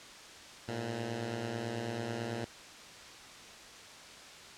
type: beating tone pair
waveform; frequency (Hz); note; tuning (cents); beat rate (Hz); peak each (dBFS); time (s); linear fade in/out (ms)
10% pulse; 107.9 / 117; A2 / A#2; -33 / +7; 9.1; -35 / -28; 0.68-2.45; 5
effects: white hiss -50 dBFS RMS until 4.57 s + low-pass 6000 Hz 12 dB/octave